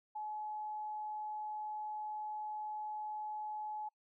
sine tone, 851 Hz, G#5, 42 cents sharp, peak -39 dBFS, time 0.15-3.89 s, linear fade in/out 10 ms, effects noise-tail reverb RT60 0.1 s tail -25 dB re dry

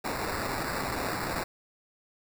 white noise with sample-and-hold, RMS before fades -32 dBFS, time 0.04-1.44 s, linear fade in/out 10 ms, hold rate 3150 Hz, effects none

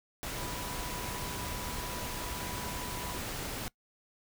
sine tone in noise, 983 Hz, B5, 8 cents flat, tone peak -45 dBFS, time 0.38-3.18 s, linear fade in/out 0 ms, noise pink, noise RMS -38 dBFS, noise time 0.23-3.68 s, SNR -10 dB, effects noise-tail reverb RT60 0.1 s tail -22 dB re dry

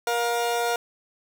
30% pulse tone pair together, 473 / 708.7 Hz, A#4 / F5, +25 / +25 cents, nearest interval perfect fifth, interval 700 cents, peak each -23 dBFS, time 0.07-0.76 s, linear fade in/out 2 ms, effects none

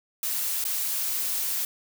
blue noise with dropouts, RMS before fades -28 dBFS, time 0.23-1.65 s, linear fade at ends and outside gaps 1 ms, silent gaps 0.641-0.651 s, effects none

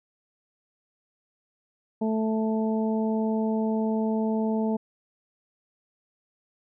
harmonic tone, 219.8 Hz, A3, 2 cents flat, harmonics 1 / 2 / 3 / 4, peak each -24 / -30 / -34 / -36 dBFS, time 2.01-4.77 s, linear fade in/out 10 ms, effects none

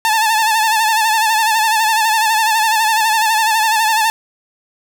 sawtooth tone with vibrato, 880 Hz, A5, in tune, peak -8 dBFS, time 0.05-4.1 s, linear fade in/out 0 ms, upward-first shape sine, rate 12 Hz, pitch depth 62 cents each way, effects none

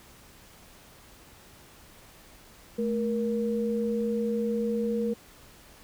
sine tone pair together, 217.4 / 471.8 Hz, A3 / A#4, -21 / +21 cents, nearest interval octave + minor second, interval 1342 cents, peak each -28 dBFS, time 2.78-5.14 s, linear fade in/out 10 ms, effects pink hiss -53 dBFS RMS until 5.83 s

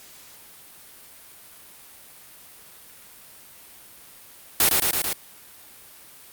white noise with echo, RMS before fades -17 dBFS, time 4.6-4.69 s, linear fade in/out 2 ms, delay 110 ms, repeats 4, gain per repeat -2 dB, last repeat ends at 5.13 s, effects white hiss -47 dBFS RMS until 6.32 s + Opus 48 kbps

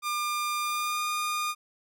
sawtooth tone with pitch glide, 1200 to 1217.5 Hz, D6 to D#6, +37 to -38 cents, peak -24 dBFS, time 0.02-1.55 s, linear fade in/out 50 ms, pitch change +25 cents, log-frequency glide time 0.62-1.02 s, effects none

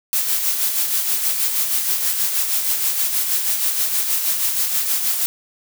blue noise with tremolo, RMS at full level -18 dBFS, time 0.13-5.26 s, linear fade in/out 0 ms, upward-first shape sine, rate 6.3 Hz, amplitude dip 45%, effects none

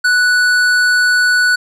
sine tone with hard clipping, 1480 Hz, F#6, in tune, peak -11 dBFS, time 0.04-1.56 s, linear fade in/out 10 ms, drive 11 dB, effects none

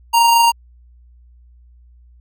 square tone with amplitude modulation, 932.3 Hz, A#5, in tune, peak -9 dBFS, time 0.13-0.52 s, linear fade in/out 20 ms, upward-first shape sine, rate 26.3 Hz, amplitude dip 25%, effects added 60 Hz sine -44 dBFS peak until 2.2 s

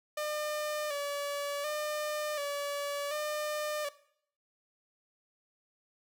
sawtooth tone with vibrato, 587.3 Hz, D5, in tune, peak -29 dBFS, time 0.17-3.89 s, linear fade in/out 5 ms, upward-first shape square, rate 0.68 Hz, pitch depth 45 cents each way, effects noise-tail reverb RT60 0.6 s tail -17 dB re dry

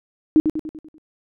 sine tone with echo, 311.1 Hz, D#4, in tune, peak -9 dBFS, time 0.36-0.4 s, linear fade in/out 0 ms, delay 97 ms, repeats 6, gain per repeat -6 dB, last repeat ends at 0.982 s, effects none

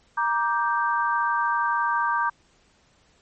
sine chord, G minor, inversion first, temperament just, 940.8 / 1176 / 1568 Hz, Bb5 / D6 / G6, +16 / +2 / 0 cents, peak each -24 / -25 / -26 dBFS, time 0.17-2.3 s, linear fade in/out 10 ms, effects pink hiss -61 dBFS RMS until 3.21 s + MP3 32 kbps

